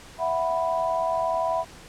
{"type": "chord", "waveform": "sine", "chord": "E suspended second", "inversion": "none", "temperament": "equal", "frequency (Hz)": [659.3, 740, 987.8], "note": ["E5", "F#5", "B5"], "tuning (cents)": [0, 0, 0], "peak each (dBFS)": [-25, -29, -27], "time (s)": [0.18, 1.65], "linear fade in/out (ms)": 50, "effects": ["pink hiss -46 dBFS RMS until 1.88 s", "low-pass 9000 Hz 12 dB/octave"]}